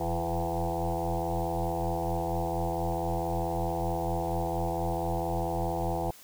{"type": "tone with frequency modulation", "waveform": "sine", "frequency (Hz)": 420.5, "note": "G#4", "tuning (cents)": 22, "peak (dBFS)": -27, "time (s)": [0, 6.11], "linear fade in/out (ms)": 5, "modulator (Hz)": 84.5, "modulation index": 5.1, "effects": ["white hiss -52 dBFS RMS until 6.23 s"]}